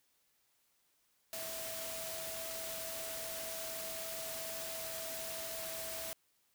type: tone in noise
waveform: sine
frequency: 653 Hz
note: E5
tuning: 17 cents flat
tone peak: -46 dBFS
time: 1.33-6.13 s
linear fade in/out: 0 ms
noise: white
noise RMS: -43 dBFS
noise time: 1.33-6.13 s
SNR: -6 dB
effects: white hiss -75 dBFS RMS until 6.54 s